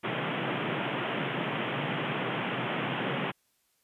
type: band-pass noise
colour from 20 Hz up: pink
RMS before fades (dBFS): -32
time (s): 0.03-3.32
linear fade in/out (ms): 20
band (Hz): 120 to 3300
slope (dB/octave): 96
effects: white hiss -72 dBFS RMS until 3.83 s + resampled to 32000 Hz